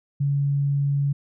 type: tone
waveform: sine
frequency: 141.2 Hz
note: C#3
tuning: 32 cents sharp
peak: -19 dBFS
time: 0.2-1.13 s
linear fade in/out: 10 ms
effects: none